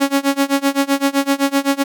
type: tone with tremolo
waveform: sawtooth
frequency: 277.2 Hz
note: C#4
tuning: in tune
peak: -7 dBFS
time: 0-1.84 s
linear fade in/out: 20 ms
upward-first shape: sine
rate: 7.8 Hz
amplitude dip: 95%
effects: none